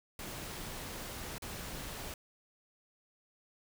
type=noise with dropouts; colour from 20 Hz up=pink; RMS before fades=-43 dBFS; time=0.19-2.14 s; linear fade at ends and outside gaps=2 ms; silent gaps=1.382-1.421 s; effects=none